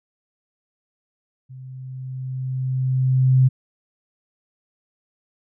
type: tone with level ramp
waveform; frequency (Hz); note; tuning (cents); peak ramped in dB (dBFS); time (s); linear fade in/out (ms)
sine; 130; C3; -11; -36 to -10; 1.49-3.49; 20
effects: none